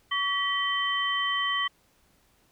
sine tone cluster, 1135 / 1945 / 3091 Hz, C#6 / B6 / G7, +41 / -27 / -25 cents, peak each -29 dBFS, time 0.11-1.68 s, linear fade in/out 10 ms, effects pink hiss -65 dBFS RMS until 2.51 s

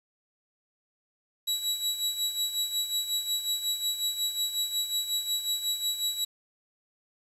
sawtooth tone with tremolo, 3900 Hz, B7, 23 cents flat, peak -22 dBFS, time 1.47-6.25 s, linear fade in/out 10 ms, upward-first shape sine, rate 5.5 Hz, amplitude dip 65%, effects resampled to 32000 Hz + 8-bit

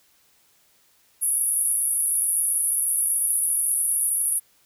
white band-pass noise, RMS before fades -23 dBFS, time 1.21-4.4 s, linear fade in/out 20 ms, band 10000 to 11000 Hz, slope 96 dB/octave, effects white hiss -61 dBFS RMS until 4.65 s

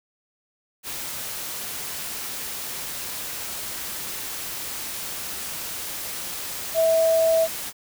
sine tone in noise, 652 Hz, E5, 19 cents flat, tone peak -16 dBFS, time 6.74-7.48 s, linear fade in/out 50 ms, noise white, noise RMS -32 dBFS, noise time 0.83-7.73 s, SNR +13 dB, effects none

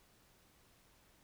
silence, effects pink hiss -68 dBFS RMS until 1.23 s

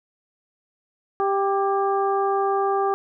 harmonic tone with a mistuned harmonic, 393.6 Hz, G4, 7 cents sharp, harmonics 1 / 2 / 3 / 4, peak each -22 / -23 / -26 / -40 dBFS, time 1.2-2.94 s, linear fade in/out 0 ms, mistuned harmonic 4, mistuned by +49 cents, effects none

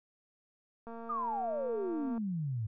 click train, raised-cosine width 1 ms, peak -33 dBFS, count 302, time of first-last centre 0.87-2.179 s, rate 230 Hz
sine exponential sweep, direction down, 1251 to 103.4 Hz, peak -32 dBFS, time 1.09-2.67 s, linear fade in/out 10 ms
effects none

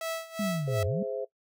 sawtooth tone with tremolo, 654 Hz, E5, 14 cents flat, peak -26 dBFS, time 0.01-0.83 s, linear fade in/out 2 ms, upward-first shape sine, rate 2.7 Hz, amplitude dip 85%
sine linear two-way sweep, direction down then up, 212.3 to 87.31 to 212.3 Hz, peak -28 dBFS, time 0.39-1.03 s, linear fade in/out 5 ms, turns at 0.86 s
sine chord, Ab augmented, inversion none, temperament equal, 415.3 / 523.3 / 659.3 Hz, Ab4 / C5 / E5, 0 / 0 / 0 cents, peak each -35 / -33 / -37 dBFS, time 0.67-1.25 s, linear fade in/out 10 ms
effects noise-tail reverb RT60 0.1 s tail -19 dB re dry

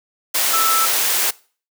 sine tone in noise, 1318.5 Hz, E6, in tune, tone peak -17 dBFS, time 0.53-0.86 s, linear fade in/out 10 ms, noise white, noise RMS -18 dBFS, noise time 0.34-1.31 s, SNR -2 dB, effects noise-tail reverb RT60 0.4 s tail -22 dB re dry + high-pass 400 Hz 12 dB/octave

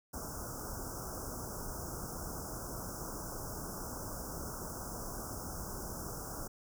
pink band-stop noise, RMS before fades -42 dBFS, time 0.13-6.48 s, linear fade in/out 10 ms, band 1500 to 5200 Hz, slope 96 dB/octave, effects none

